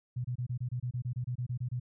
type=tone bursts; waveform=sine; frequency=123.47 Hz; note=B2; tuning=in tune; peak=-31 dBFS; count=15; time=0.16-1.799 s; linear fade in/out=10 ms; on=85 ms; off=26 ms; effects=none